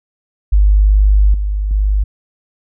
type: tone with level steps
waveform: sine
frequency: 50.6 Hz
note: G#1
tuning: 44 cents flat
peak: -6 / -14 / -10 dBFS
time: 0.52-2.04 s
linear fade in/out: 10 ms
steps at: 1.34 / 1.71 s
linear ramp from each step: 2 ms
effects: none